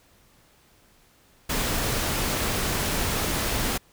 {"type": "noise", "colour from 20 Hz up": "pink", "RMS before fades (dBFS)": -26, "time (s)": [1.49, 3.78], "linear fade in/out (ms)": 10, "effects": ["pink hiss -59 dBFS RMS until 3.92 s"]}